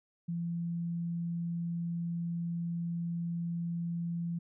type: tone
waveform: sine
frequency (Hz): 170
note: F3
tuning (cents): -46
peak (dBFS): -32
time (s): 0.28-4.39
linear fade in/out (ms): 10
effects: none